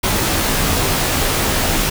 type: noise with comb filter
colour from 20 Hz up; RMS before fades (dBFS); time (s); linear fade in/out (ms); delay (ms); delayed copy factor
pink; -17; 0.03-1.9; 10; 17; -0.7
effects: none